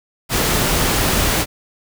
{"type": "noise", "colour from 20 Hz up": "pink", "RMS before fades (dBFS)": -17, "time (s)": [0.29, 1.46], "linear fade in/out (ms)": 50, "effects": []}